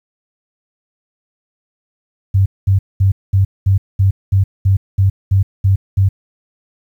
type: tone bursts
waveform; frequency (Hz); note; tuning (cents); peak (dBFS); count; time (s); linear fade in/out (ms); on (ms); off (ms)
sine; 97; G2; -18; -8; 12; 2.34-6.09; 10; 120; 210
effects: 8-bit